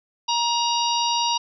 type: harmonic tone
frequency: 945 Hz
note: A#5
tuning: 23 cents sharp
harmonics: 1 / 3 / 4 / 5 / 6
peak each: -22 / -27 / -28 / -29 / -30 dBFS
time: 0.28-1.38 s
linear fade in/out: 10 ms
effects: none